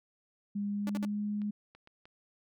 sine tone with pitch glide, 203.2 to 207.7 Hz, G#3 to G#3, -38 to 0 cents, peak -31 dBFS, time 0.55-1.51 s, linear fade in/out 10 ms, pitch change +38 cents, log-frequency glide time 0.66-1.21 s
sawtooth tone bursts, 290 Hz, D4, 22 cents flat, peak -33 dBFS, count 3, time 0.87-1.049 s, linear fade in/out 0 ms, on 23 ms, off 55 ms
clicks, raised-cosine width 0.3 ms, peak -39 dBFS, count 4, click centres 1.418 / 1.75 / 1.874 / 2.055 s
effects none

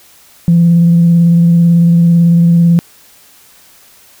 sine tone with vibrato, 169.8 Hz, F3, 48 cents flat, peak -3 dBFS, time 0.48-2.79 s, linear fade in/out 0 ms, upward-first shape sine, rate 18 Hz, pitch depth 19 cents each way, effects tanh soft clip ceiling 0 dBFS + white hiss -43 dBFS RMS until 4.2 s

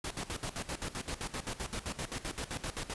pink noise with tremolo, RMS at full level -37 dBFS, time 0.04-2.94 s, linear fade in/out 5 ms, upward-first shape square, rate 7.7 Hz, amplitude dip 80%, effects resampled to 24000 Hz

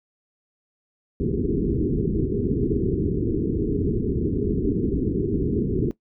white low-pass noise, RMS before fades -23 dBFS, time 1.2-5.91 s, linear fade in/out 0 ms, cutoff 430 Hz, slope 96 dB/octave, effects noise-tail reverb RT60 0.1 s tail -18 dB re dry

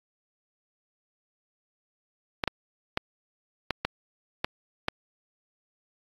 clicks, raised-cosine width 0.3 ms, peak -9 dBFS, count 7, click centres 2.438 / 2.477 / 2.974 / 3.707 / 3.85 / 4.445 / 4.884 s, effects AAC 32 kbps

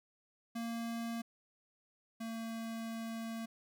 square tone pair in turn, 231.2 / 226.7 Hz, A#3 / A#3, -14 / -48 cents, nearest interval unison, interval 34 cents, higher first, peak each -38 / -40 dBFS, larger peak first, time 0.55-1.22 / 2.2-3.46 s, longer second, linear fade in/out 10 ms, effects none

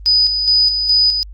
sine tone with tremolo, 4978 Hz, D#8, in tune, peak -9 dBFS, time 0.06-1.23 s, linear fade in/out 0 ms, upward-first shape square, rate 2.4 Hz, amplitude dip 50%, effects added 50 Hz sine -31 dBFS peak until 1.33 s + Opus 32 kbps

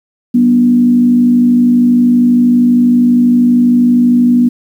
sine tone with frequency modulation, 243 Hz, B3, 28 cents flat, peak -5 dBFS, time 0.34-4.49 s, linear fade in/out 10 ms, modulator 52.6 Hz, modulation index 0.42, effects 7-bit

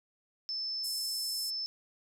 sine tone, 5270 Hz, E8, 1 cent flat, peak -33 dBFS, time 0.49-1.66 s, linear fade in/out 0 ms
pink band-pass noise, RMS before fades -42 dBFS, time 0.83-1.51 s, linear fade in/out 20 ms, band 7300 to 13000 Hz, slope 48 dB/octave
effects none

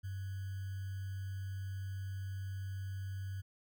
sine tone with sample-and-hold, 96.2 Hz, G2, 32 cents flat, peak -38 dBFS, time 0.03-3.42 s, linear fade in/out 20 ms, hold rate 1575 Hz, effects none

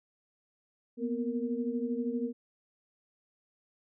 sine tone cluster, 236.3 / 248.9 / 464.2 Hz, A#3 / B3 / A#4, +24 / +14 / -7 cents, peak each -35 / -33 / -36 dBFS, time 0.97-2.33 s, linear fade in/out 50 ms, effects none

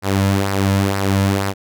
sawtooth tone with flanger, 98 Hz, G2, in tune, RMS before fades -17 dBFS, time 0.02-1.54 s, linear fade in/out 50 ms, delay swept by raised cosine 0.29 to 2.69 ms, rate 2.1 Hz, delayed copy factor -0.55, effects none

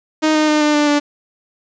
sawtooth tone with pitch steps, 311.1 / 307.2 / 303.3 / 299.5 / 295.7 / 291.9 Hz, D#4 / D#4 / D#4 / D4 / D4 / D4, 0 / -22 / -44 / +34 / +12 / -10 cents, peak -8 dBFS, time 0.22-1 s, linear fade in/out 20 ms, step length 130 ms, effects resampled to 16000 Hz + 7-bit

